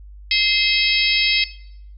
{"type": "harmonic tone with a mistuned harmonic", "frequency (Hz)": 644, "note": "E5", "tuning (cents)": -41, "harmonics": [3, 4, 5, 6, 7, 8], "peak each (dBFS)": [-22, -22, -22, -22, -22, -22], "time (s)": [0.31, 1.44], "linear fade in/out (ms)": 2, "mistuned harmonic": 3, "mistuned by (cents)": 130, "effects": ["noise-tail reverb RT60 0.7 s tail -18 dB re dry", "added 50 Hz sine -37 dBFS peak until 1.97 s"]}